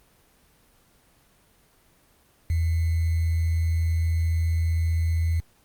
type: tone with sample-and-hold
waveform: sine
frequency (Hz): 82.41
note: E2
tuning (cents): 0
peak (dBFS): -20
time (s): 2.5-5.4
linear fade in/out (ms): 0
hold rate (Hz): 2100
effects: pink hiss -60 dBFS RMS until 5.64 s + Opus 24 kbps